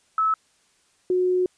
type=tone pair in turn; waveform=sine; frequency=1300 / 364.8 Hz; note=E6 / F#4; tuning=-24 / -24 cents; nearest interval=octave + minor seventh; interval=2200 cents; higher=first; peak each=-18 dBFS; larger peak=neither; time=0.18-0.34 / 1.1-1.46 s; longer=second; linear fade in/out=2 ms; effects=white hiss -63 dBFS RMS until 1.57 s + resampled to 22050 Hz